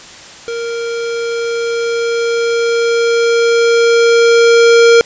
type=tone with level ramp; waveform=square; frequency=465.7 Hz; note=A#4; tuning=2 cents flat; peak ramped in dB=-19 to -4 dBFS; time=0.48-5.01 s; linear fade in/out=0 ms; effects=white hiss -34 dBFS RMS until 5.05 s + resampled to 16000 Hz